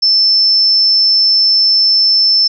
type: tone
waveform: sine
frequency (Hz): 5300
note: E8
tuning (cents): +9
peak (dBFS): -7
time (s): 0.02-2.48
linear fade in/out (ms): 10
effects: none